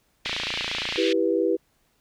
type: band-pass noise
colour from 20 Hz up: white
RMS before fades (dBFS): -30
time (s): 0.25-1.13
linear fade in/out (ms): 5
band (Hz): 2100 to 3700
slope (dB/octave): 24
type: click train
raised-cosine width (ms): 0.5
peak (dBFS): -16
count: 21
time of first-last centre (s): 0.26-0.959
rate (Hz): 28.6
type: chord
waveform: sine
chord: E minor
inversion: none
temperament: equal with one note detuned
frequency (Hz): 329.6 / 392 / 489.6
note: E4 / G4 / B4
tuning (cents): 0 / 0 / -15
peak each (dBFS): -24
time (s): 0.97-1.57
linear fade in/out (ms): 20
effects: pink hiss -67 dBFS RMS until 2 s